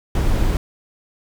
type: noise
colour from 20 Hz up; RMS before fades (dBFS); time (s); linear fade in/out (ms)
brown; -17; 0.15-0.57; 2
effects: none